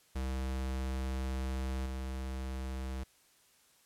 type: tone with level steps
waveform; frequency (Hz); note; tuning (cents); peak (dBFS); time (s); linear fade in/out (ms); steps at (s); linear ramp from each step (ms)
square; 65.41; C2; 0; -34 / -37; 0.15-3.04; 10; 1.86; 2
effects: white hiss -66 dBFS RMS until 3.85 s + low-pass 12000 Hz 12 dB/octave